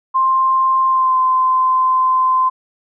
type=tone with pitch glide; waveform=sine; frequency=1052 to 1033.9 Hz; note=C6 to C6; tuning=+9 to -21 cents; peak=-11 dBFS; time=0.14-2.5 s; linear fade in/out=20 ms; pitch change=-30 cents; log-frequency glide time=0.86-1.17 s; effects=none